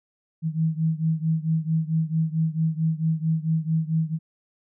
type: beating tone pair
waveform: sine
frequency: 158.8 / 163.3 Hz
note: D#3 / E3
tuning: +36 / -16 cents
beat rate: 4.5 Hz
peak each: -23 / -25 dBFS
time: 0.42-4.19 s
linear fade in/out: 50 ms
effects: none